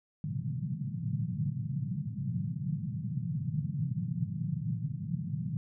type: band-pass noise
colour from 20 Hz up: white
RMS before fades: -34 dBFS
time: 0.24-5.57 s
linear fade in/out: 0 ms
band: 110 to 180 Hz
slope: 48 dB/octave
effects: none